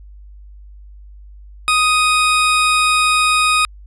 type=tone; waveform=20% pulse; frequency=1247 Hz; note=D#6; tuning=3 cents sharp; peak=-7 dBFS; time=1.68-3.65 s; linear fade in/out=0 ms; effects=added 50 Hz sine -36 dBFS peak until 3.86 s + resampled to 24000 Hz